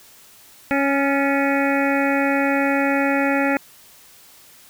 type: harmonic tone with a mistuned harmonic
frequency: 277.2 Hz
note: C#4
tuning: in tune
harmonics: 1 / 2 / 3 / 5 / 6 / 7 / 8 / 9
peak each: -20 / -23 / -25 / -27 / -28 / -28 / -29 / -30 dBFS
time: 0.71-3.57 s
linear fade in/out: 0 ms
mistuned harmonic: 6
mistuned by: +59 cents
effects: white hiss -48 dBFS RMS until 4.69 s